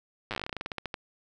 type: slowing click train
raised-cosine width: 0.3 ms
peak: -17 dBFS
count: 20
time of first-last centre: 0.31-0.942 s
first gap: 8 ms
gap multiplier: 1.14
effects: none